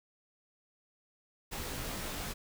pink noise with comb filter, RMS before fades -39 dBFS, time 1.51-2.34 s, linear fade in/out 20 ms, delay 19 ms, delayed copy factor -0.7, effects none

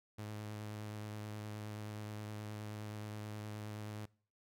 sawtooth tone with vibrato, 106 Hz, G#2, 36 cents sharp, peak -39 dBFS, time 0.18-4.06 s, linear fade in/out 10 ms, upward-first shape sine, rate 9.5 Hz, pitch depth 16 cents each way, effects noise-tail reverb RT60 0.5 s tail -24 dB re dry

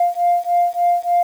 sine beating tone pair, 698.5 / 701.9 Hz, F5 / F5, 0 / +9 cents, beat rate 3.4 Hz, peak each -16 dBFS, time 0-1.23 s, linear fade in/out 5 ms, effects tanh soft clip ceiling -8 dBFS + 7-bit

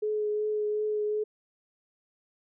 sine tone with vibrato, 423.5 Hz, G#4, 34 cents sharp, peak -26 dBFS, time 0.02-1.24 s, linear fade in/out 10 ms, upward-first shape triangle, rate 2.7 Hz, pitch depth 17 cents each way, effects none

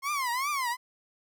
30% pulse tone with vibrato, 1063 Hz, C6, 27 cents sharp, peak -25 dBFS, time 0.02-0.77 s, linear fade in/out 50 ms, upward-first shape triangle, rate 2.6 Hz, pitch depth 230 cents each way, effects none

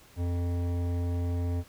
sine tone with hard clipping, 87.31 Hz, F2, in tune, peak -29 dBFS, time 0.16-1.64 s, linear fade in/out 50 ms, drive 14 dB, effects pink hiss -56 dBFS RMS until 1.68 s

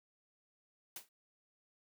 white noise with exponential decay, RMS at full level -42 dBFS, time 0.96-1.09 s, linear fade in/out 2 ms, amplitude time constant 28 ms, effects noise-tail reverb RT60 0.1 s tail -26 dB re dry + high-pass 200 Hz 12 dB/octave

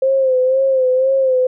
sine tone with vibrato, 523.3 Hz, C5, in tune, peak -11 dBFS, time 0.02-1.47 s, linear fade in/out 5 ms, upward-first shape sine, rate 2 Hz, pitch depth 52 cents each way, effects none

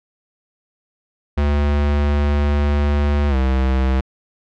square tone with pitch glide, 72.6 to 65.43 Hz, D2 to C2, -19 to +1 cents, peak -15 dBFS, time 1.37-4.01 s, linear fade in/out 10 ms, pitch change -180 cents, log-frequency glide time 3.29-3.36 s, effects low-pass 3000 Hz 12 dB/octave

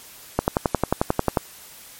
click train, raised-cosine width 1 ms, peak -3 dBFS, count 12, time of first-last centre 0.39-1.372 s, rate 11.2 Hz, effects white hiss -44 dBFS RMS until 1.99 s + MP3 64 kbps

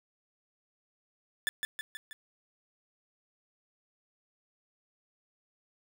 30% pulse tone with echo, 1741 Hz, A6, 19 cents flat, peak -25 dBFS, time 1.47-1.49 s, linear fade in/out 0 ms, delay 160 ms, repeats 4, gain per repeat -4 dB, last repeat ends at 2.13 s, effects none

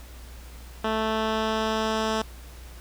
10% pulse tone with low-pass filter sweep, 219.7 Hz, A3, 2 cents flat, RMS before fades -26 dBFS, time 0.84-2.22 s, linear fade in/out 5 ms, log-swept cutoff 2900 to 6400 Hz, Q 0.98, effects added 60 Hz sine -41 dBFS peak until 2.8 s + pink hiss -49 dBFS RMS until 2.8 s

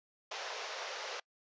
pink band-pass noise, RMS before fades -42 dBFS, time 0.31-1.2 s, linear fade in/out 5 ms, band 450 to 6300 Hz, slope 48 dB/octave, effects noise-tail reverb RT60 0.1 s tail -26 dB re dry + resampled to 16000 Hz

